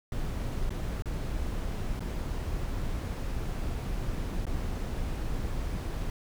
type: noise with dropouts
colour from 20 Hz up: brown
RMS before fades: -32 dBFS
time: 0.12-6.1 s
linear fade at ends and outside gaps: 1 ms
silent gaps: 0.694-0.705 / 1.022-1.057 / 1.994-2.005 / 4.454-4.467 s
effects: none